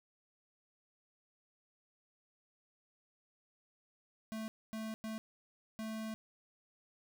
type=tone bursts at uneven times; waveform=square; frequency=220 Hz; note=A3; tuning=in tune; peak=-40 dBFS; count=4; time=4.32-4.48 / 4.73-4.94 / 5.04-5.18 / 5.79-6.14 s; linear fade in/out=0 ms; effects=none